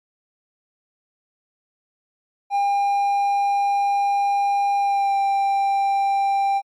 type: tone with pitch glide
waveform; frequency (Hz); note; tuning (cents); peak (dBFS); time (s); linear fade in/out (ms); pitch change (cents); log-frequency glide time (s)
triangle; 803 to 791; G5 to G5; +41 to +15; -15; 2.5-6.62; 50; -26; 4.77-5.17
effects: MP3 64 kbps